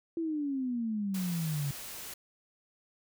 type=exponential sweep; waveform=sine; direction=down; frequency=337.5 to 138.1 Hz; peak=-30 dBFS; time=0.17-1.71 s; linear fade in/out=2 ms
type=noise; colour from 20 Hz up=white; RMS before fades=-43 dBFS; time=1.14-2.14 s; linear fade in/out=5 ms
effects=none